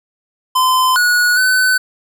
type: tone with pitch steps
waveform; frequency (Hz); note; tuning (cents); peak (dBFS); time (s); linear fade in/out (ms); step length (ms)
square; 1026 / 1460 / 1510; C6 / F#6 / F#6; -34 / -24 / +35; -11; 0.55-1.78; 10; 410
effects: none